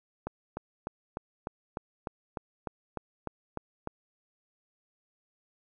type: click train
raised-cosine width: 1 ms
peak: -20 dBFS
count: 13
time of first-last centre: 0.27-3.874 s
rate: 3.33 Hz
effects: none